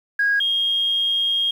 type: tone pair in turn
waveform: sine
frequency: 1642 / 3245 Hz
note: G#6 / G#7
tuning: -20 / -41 cents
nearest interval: octave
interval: 1179 cents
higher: second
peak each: -15 / -17 dBFS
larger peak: first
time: 0.19-0.4 / 0.4-1.51 s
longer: second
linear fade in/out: 5 ms
effects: tanh soft clip ceiling -11 dBFS + 8-bit